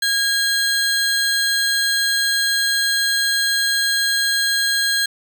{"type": "tone pair together", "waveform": "35% pulse", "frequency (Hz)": [1634, 4154], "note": ["G#6", "C8"], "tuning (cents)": [-29, -13], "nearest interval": "octave + major third", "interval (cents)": 1616, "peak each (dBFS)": [-17, -19], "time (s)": [0.02, 5.06], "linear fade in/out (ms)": 5, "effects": ["8-bit"]}